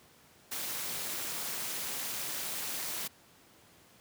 white noise with amplitude modulation, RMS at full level -34 dBFS, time 0.51-3.08 s, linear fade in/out 10 ms, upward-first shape sine, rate 283 Hz, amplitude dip 65%, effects pink hiss -60 dBFS RMS until 4 s + high-pass 100 Hz 12 dB/octave

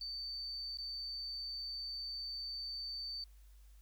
sine tone with dropouts, 4565 Hz, D8, 50 cents flat, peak -40 dBFS, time 0.01-3.24 s, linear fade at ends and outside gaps 2 ms, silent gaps 0.773-0.785 s, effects added 50 Hz sine -56 dBFS peak until 3.81 s + white hiss -72 dBFS RMS until 3.81 s

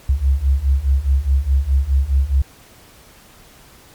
sine beating tone pair, 65.41 / 70.21 Hz, C2 / C#2, 0 / +23 cents, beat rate 4.8 Hz, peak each -17 / -15 dBFS, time 0.09-2.42 s, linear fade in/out 5 ms, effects pink hiss -46 dBFS RMS until 3.94 s + MP3 96 kbps

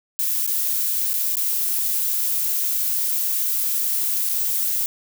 violet noise with dropouts, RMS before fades -22 dBFS, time 0.19-4.86 s, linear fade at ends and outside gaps 0 ms, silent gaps 0.465-0.475 / 1.133-1.139 / 1.355-1.369 / 4.29-4.295 s, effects none

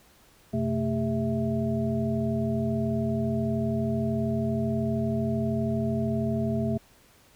sine tone cluster, 90.5 / 129 / 221.8 / 401.8 / 658 Hz, F#2 / C3 / A3 / G4 / E5, -38 / -24 / +14 / +43 / -3 cents, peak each -35 / -30 / -27 / -34 / -33 dBFS, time 0.53-6.78 s, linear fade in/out 10 ms, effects pink hiss -58 dBFS RMS until 7.35 s

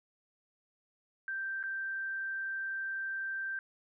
sine tone with dropouts, 1568 Hz, G6, in tune, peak -34 dBFS, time 1.28-3.59 s, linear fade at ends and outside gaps 1 ms, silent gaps 1.629-1.637 s, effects none

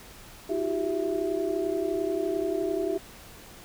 sine tone cluster, 322.8 / 360.1 / 391.6 / 662 Hz, E4 / F#4 / G4 / E5, -36 / -47 / -2 / +7 cents, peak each -32 / -31 / -29 / -33 dBFS, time 0.49-2.98 s, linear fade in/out 10 ms, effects pink hiss -48 dBFS RMS until 3.64 s

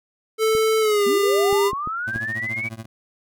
square tone with pitch glide, 440 to 401.2 Hz, A4 to G4, 0 to +40 cents, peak -17 dBFS, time 0.38-1.72 s, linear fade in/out 50 ms, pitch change -160 cents, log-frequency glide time 0.8-1.06 s
clicks, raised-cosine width 3 ms, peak -20 dBFS, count 5, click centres 0.551 / 1.528 / 1.732 / 1.874 / 2.16 s
sine linear sweep, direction up, 214.3 to 2300 Hz, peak -24 dBFS, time 1.06-2.69 s, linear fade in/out 10 ms
25% pulse tone with tremolo, 112.5 Hz, A2, 39 cents sharp, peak -25 dBFS, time 2.07-2.86 s, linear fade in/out 5 ms, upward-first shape triangle, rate 14 Hz, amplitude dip 100%
effects none

